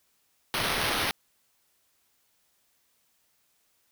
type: noise with sample-and-hold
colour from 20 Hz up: white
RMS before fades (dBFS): -28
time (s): 0.54-1.11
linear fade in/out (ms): 0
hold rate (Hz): 7350
effects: white hiss -70 dBFS RMS until 3.91 s